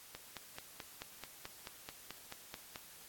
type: click train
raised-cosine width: 0.2 ms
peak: -27 dBFS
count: 13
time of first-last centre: 0.15-2.759 s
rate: 4.6 Hz
effects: white hiss -56 dBFS RMS until 3.08 s + AAC 64 kbps